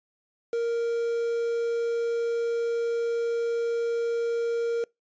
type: tone with quantisation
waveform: triangle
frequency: 466.2 Hz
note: A#4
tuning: in tune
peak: -22 dBFS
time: 0.53-4.84 s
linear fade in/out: 2 ms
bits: 7
effects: noise-tail reverb RT60 0.2 s tail -26 dB re dry + resampled to 16000 Hz